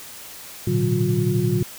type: tone cluster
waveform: sine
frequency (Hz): 112.2 / 123.6 / 146.9 / 185.3 / 357.1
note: A2 / B2 / D3 / F#3 / F4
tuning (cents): +34 / +2 / +1 / +3 / +39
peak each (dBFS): -24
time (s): 0.67-1.63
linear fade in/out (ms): 5
effects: white hiss -39 dBFS RMS until 1.78 s